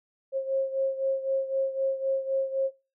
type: beating tone pair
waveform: sine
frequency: 536 / 539.9 Hz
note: C5 / C#5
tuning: +42 / -46 cents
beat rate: 3.9 Hz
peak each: -26 / -30 dBFS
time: 0.32-2.71 s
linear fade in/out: 50 ms
effects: noise-tail reverb RT60 0.3 s tail -22 dB re dry